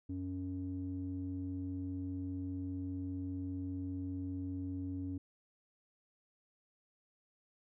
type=tone with low-pass filter; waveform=square; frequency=92.5 Hz; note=F#2; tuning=in tune; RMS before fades=-40 dBFS; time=0.09-5.18 s; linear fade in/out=5 ms; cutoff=280 Hz; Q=4.2; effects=none